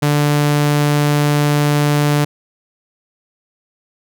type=tone; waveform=sawtooth; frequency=146.83 Hz; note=D3; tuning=in tune; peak=-8 dBFS; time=0.02-2.25 s; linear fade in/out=10 ms; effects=none